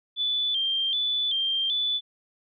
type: tone with vibrato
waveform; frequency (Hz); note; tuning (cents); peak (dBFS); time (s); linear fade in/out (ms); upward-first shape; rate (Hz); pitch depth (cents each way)
sine; 3322; G#7; 0; -23; 0.16-2.01; 50; square; 1.3; 79
effects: none